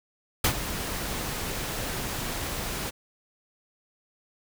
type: noise with ADSR envelope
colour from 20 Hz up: pink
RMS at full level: -20 dBFS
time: 0.44-2.91 s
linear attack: 5 ms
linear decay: 81 ms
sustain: -12 dB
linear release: 23 ms
effects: none